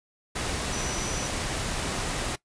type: tone in noise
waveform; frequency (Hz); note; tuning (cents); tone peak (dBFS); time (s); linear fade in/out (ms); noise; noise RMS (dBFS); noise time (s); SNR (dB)
sine; 5920; F#8; 0; -35; 0.72-1.28; 10; pink; -30; 0.35-2.36; -8
effects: noise-tail reverb RT60 0.1 s tail -19 dB re dry + resampled to 22050 Hz